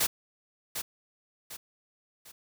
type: noise with echo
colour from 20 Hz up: white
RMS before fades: -26 dBFS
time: 0-0.07 s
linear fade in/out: 10 ms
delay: 750 ms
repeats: 3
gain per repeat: -8 dB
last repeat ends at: 2.32 s
effects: none